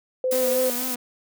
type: tone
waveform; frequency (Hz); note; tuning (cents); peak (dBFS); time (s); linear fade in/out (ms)
sine; 513; C5; -34; -20; 0.24-0.7; 2
type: noise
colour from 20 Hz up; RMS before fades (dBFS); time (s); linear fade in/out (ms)
blue; -28; 0.31-0.95; 5
type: tone with vibrato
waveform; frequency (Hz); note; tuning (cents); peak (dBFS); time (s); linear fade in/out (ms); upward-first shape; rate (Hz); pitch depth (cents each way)
sawtooth; 249.7; B3; +19; -27; 0.32-0.96; 5; sine; 4.2; 55
effects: none